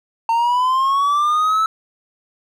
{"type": "linear sweep", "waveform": "triangle", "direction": "up", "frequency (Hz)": [906, 1318.5], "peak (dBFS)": -12, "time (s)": [0.29, 1.66], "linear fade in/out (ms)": 2, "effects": []}